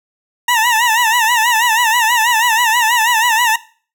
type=tone with vibrato; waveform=20% pulse; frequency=926 Hz; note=A#5; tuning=12 cents flat; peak=-6 dBFS; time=0.48-3.56 s; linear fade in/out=5 ms; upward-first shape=sine; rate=6.2 Hz; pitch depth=110 cents each way; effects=noise-tail reverb RT60 0.4 s tail -18 dB re dry